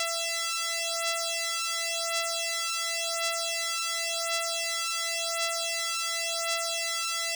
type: beating tone pair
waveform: 5% pulse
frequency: 669 / 669.92 Hz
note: E5 / E5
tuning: +25 / +28 cents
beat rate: 0.92 Hz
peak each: -20 dBFS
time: 0-7.35 s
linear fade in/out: 2 ms
effects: none